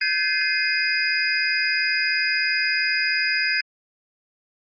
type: tone cluster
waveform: sine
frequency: 1547 / 1710 / 2089 / 2501 / 4935 Hz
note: G6 / A6 / C7 / D#7 / D#8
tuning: -23 / -50 / -3 / +8 / -15 cents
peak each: -26 dBFS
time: 0.01-3.61 s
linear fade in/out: 5 ms
effects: Opus 24 kbps